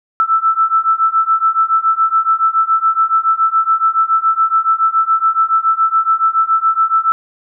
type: beating tone pair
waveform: sine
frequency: 1318.5 / 1325.6 Hz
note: E6 / E6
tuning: 0 / +9 cents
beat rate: 7.1 Hz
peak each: -14 / -13 dBFS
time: 0.2-7.12 s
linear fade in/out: 0 ms
effects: none